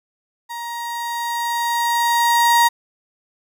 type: tone with level ramp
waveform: 35% pulse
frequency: 942 Hz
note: A#5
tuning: 18 cents sharp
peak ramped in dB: -26 to -9 dBFS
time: 0.49-2.69 s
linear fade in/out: 20 ms
effects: none